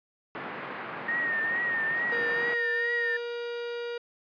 white band-pass noise, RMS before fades -38 dBFS, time 0.35-2.54 s, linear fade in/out 0 ms, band 140 to 2000 Hz, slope 24 dB/octave
sine tone with vibrato, 1851 Hz, A#6, 13 cents flat, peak -26 dBFS, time 1.08-3.17 s, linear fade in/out 5 ms, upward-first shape triangle, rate 2.3 Hz, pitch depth 67 cents each way
violet noise with tremolo, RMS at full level -45 dBFS, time 1.95-3.78 s, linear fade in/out 20 ms, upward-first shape triangle, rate 7.5 Hz, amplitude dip 85%
45% pulse tone, 475.2 Hz, A#4, 33 cents sharp, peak -32 dBFS, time 2.12-3.98 s, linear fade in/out 5 ms
effects resampled to 11025 Hz

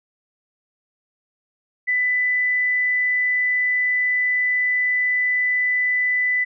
sine tone, 1994 Hz, B6, 16 cents sharp, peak -17 dBFS, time 1.87-6.45 s, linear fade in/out 20 ms, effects none

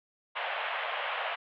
pink band-pass noise, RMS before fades -34 dBFS, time 0.35-1.36 s, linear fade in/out 20 ms, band 560 to 3200 Hz, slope 48 dB/octave, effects none

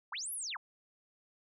sine linear two-way sweep, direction up then down, 722 to 11650 to 722 Hz, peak -37 dBFS, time 0.12-0.57 s, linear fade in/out 5 ms, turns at 0.33 s, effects none

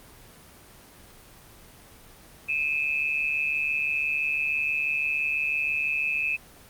sine tone pair together, 2447 / 2593 Hz, D#7 / E7, -29 / -29 cents, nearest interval minor second, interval 100 cents, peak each -29 / -25 dBFS, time 2.48-6.37 s, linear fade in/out 20 ms, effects pink hiss -50 dBFS RMS until 6.69 s + Opus 24 kbps

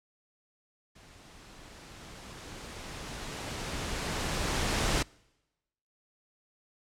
pink noise with level ramp, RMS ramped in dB -55 to -27 dBFS, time 0.95-5.03 s, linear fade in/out 10 ms, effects noise-tail reverb RT60 1.0 s tail -26 dB re dry + low-pass 8000 Hz 12 dB/octave

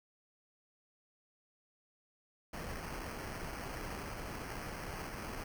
pink noise with sample-and-hold, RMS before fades -43 dBFS, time 2.53-5.44 s, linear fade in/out 5 ms, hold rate 3675 Hz, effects none

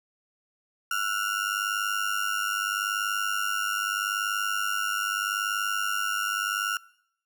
35% pulse ring-modulated tone, 1402 Hz, F6, 6 cents sharp, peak -21 dBFS, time 0.91-6.77 s, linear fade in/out 2 ms, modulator 50.4 Hz, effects noise-tail reverb RT60 0.7 s tail -22 dB re dry

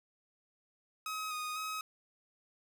sawtooth tone with pitch steps, 1271 / 1240 / 1271 Hz, D#6 / D#6 / D#6, +36 / -6 / +36 cents, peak -33 dBFS, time 1.06-1.81 s, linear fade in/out 2 ms, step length 250 ms, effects none

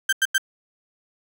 35% pulse tone bursts, 1568 Hz, G6, in tune, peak -15 dBFS, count 3, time 0.09-0.381 s, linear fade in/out 5 ms, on 37 ms, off 90 ms, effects none

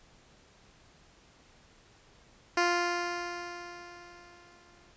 10% pulse tone with exponential decay, 349.2 Hz, F4, in tune, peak -15 dBFS, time 2.57-4.92 s, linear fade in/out 5 ms, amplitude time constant 510 ms, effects pink hiss -60 dBFS RMS until 4.96 s + resampled to 16000 Hz

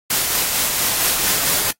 white noise with tremolo, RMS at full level -17 dBFS, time 0.1-1.71 s, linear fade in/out 5 ms, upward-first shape sine, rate 4.4 Hz, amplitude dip 30%, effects noise-tail reverb RT60 0.1 s tail -20 dB re dry + AAC 48 kbps

